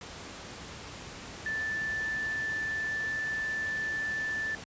sine tone in noise, 1760 Hz, A6, in tune, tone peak -30 dBFS, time 1.46-4.55 s, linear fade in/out 2 ms, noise pink, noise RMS -43 dBFS, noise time 0.01-4.64 s, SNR +10 dB, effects high-pass 60 Hz 12 dB/octave + resampled to 16000 Hz

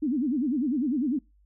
sine tone with vibrato, 270.2 Hz, C#4, 44 cents flat, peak -23 dBFS, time 0.02-1.19 s, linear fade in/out 10 ms, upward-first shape sine, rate 10 Hz, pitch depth 260 cents each way, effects noise-tail reverb RT60 0.2 s tail -22 dB re dry + added 50 Hz sine -58 dBFS peak until 1.45 s

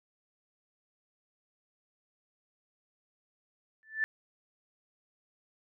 sine tone with exponential growth, 1760 Hz, A6, in tune, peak -23 dBFS, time 3.83-4.04 s, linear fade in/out 0 ms, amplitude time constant 44 ms, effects none

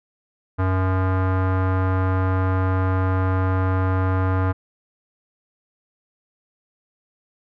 square tone with low-pass filter, 93.7 Hz, F#2, 22 cents sharp, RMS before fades -20 dBFS, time 0.58-4.53 s, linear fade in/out 20 ms, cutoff 1300 Hz, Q 2.3, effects none

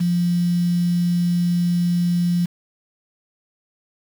sine tone with quantisation, 174.61 Hz, F3, in tune, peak -16 dBFS, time 0-2.46 s, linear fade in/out 10 ms, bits 6, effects none

